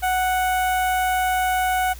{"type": "tone with notch filter", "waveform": "sawtooth", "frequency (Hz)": 740, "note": "F#5", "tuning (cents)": 0, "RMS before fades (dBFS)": -21, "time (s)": [0.02, 1.94], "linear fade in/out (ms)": 20, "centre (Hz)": 4700, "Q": 0.69, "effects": ["added 60 Hz sine -36 dBFS peak until 1.99 s", "white hiss -45 dBFS RMS until 1.99 s"]}